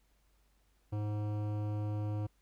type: tone with hard clipping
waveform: sine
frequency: 105 Hz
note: G#2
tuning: 19 cents sharp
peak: -35 dBFS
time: 0.92-2.27 s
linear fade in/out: 10 ms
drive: 15 dB
effects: added 50 Hz sine -69 dBFS peak until 2.41 s + pink hiss -75 dBFS RMS until 2.41 s